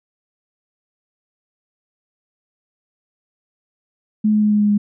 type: tone with pitch steps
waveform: sine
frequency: 213.5 / 212 / 210.6 / 209.1 / 207.7 / 206.2 Hz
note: G#3 / G#3 / G#3 / G#3 / G#3 / G#3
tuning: +48 / +36 / +24 / +12 / 0 / -12 cents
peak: -12 dBFS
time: 4.24-4.78 s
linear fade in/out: 10 ms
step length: 90 ms
effects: none